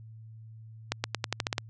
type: accelerating click train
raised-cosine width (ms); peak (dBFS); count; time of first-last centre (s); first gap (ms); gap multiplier
0.2; -10; 9; 0.92-1.581; 120; 0.89
effects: added 111 Hz sine -45 dBFS peak until 1.69 s + resampled to 22050 Hz